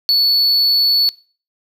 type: tone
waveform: triangle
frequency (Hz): 4435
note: C#8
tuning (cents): 0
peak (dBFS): -9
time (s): 0.09-1.09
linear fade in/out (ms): 0
effects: noise-tail reverb RT60 0.4 s tail -23 dB re dry